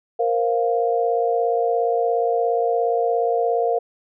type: chord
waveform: sine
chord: Bb suspended second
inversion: none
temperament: equal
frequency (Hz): 466.2 / 523.3 / 698.5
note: Bb4 / C5 / F5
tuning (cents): 0 / 0 / 0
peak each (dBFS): -20 / -26 / -21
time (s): 0.19-3.79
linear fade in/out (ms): 10
effects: none